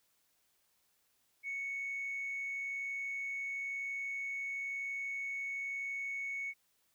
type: tone with amplitude modulation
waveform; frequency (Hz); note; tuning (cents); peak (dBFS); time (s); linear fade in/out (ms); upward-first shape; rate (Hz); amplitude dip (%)
sine; 2217; C#7; 0; -34; 1.43-6.54; 50; sine; 101; 25
effects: tanh soft clip ceiling -33 dBFS + white hiss -75 dBFS RMS until 6.94 s